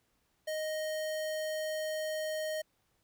square tone, 622.3 Hz, D#5, in tune, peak -34 dBFS, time 0.47-2.62 s, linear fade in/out 10 ms, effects pink hiss -75 dBFS RMS until 3.03 s

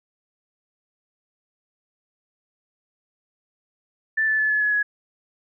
sine tone with pitch steps, 1763 / 1745.8 / 1728.7 / 1711.8 / 1695.1 / 1678.5 Hz, A6 / A6 / A6 / A6 / G#6 / G#6, +3 / -14 / -31 / -48 / +35 / +18 cents, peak -18 dBFS, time 4.17-4.83 s, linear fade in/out 10 ms, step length 110 ms, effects none

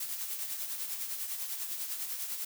blue noise with tremolo, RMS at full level -35 dBFS, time 0-2.45 s, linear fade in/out 5 ms, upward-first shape triangle, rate 10 Hz, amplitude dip 55%, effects none

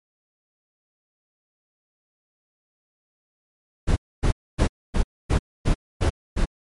brown noise bursts, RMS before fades -18 dBFS, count 8, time 3.87-6.458 s, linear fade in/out 20 ms, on 96 ms, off 260 ms, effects MP3 48 kbps

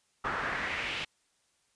brown noise with band-pass filter sweep, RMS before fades -34 dBFS, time 0.24-1.05 s, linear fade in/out 10 ms, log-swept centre 1300 to 2900 Hz, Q 2.9, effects white hiss -72 dBFS RMS until 1.75 s + resampled to 22050 Hz

